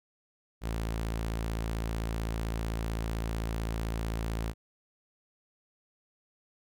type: tone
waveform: sawtooth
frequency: 55.7 Hz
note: A1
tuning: 22 cents sharp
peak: -27 dBFS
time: 0.61-4.54 s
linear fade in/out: 50 ms
effects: none